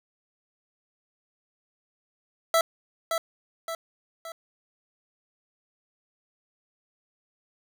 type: tone with echo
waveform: 25% pulse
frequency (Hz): 660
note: E5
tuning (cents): +2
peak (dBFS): -15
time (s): 2.54-2.61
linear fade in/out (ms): 2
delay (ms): 570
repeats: 3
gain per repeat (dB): -6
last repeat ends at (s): 4.32
effects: none